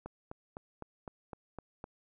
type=click train; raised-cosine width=1 ms; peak=-28 dBFS; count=8; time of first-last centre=0.06-1.841 s; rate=3.93 Hz; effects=none